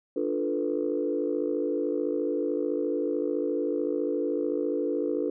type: chord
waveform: sine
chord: B half-diminished seventh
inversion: first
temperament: equal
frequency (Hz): 293.7 / 349.2 / 440 / 493.9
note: D4 / F4 / A4 / B4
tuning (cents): 0 / 0 / 0 / 0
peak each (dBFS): -30 / -31 / -30 / -31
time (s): 0.16-5.3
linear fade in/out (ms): 5
effects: tanh soft clip ceiling -15 dBFS